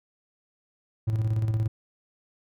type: tone with tremolo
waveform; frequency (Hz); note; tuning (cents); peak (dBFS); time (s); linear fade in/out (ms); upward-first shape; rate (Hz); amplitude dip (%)
triangle; 109.9; A2; -2; -19; 1.07-1.68; 10; square; 17; 45
effects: none